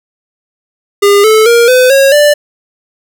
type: tone with pitch steps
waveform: square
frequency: 404.4 / 435.9 / 469.9 / 506.6 / 546.1 / 588.7 Hz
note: G#4 / A4 / A#4 / B4 / C#5 / D5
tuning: -46 / -16 / +14 / +44 / -26 / +4 cents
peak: -4 dBFS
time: 1.02-2.34 s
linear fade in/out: 10 ms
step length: 220 ms
effects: none